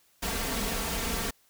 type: noise with comb filter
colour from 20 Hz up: pink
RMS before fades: -31 dBFS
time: 0.22-1.31 s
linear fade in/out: 10 ms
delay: 4.4 ms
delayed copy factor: +0.65
effects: white hiss -65 dBFS RMS until 1.49 s